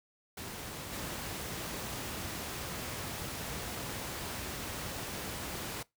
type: noise with level steps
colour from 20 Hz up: pink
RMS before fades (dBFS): -42 / -39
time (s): 0.37-5.83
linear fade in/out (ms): 5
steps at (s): 0.91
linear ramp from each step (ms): 20
effects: noise-tail reverb RT60 0.2 s tail -23 dB re dry + high-pass 60 Hz 12 dB/octave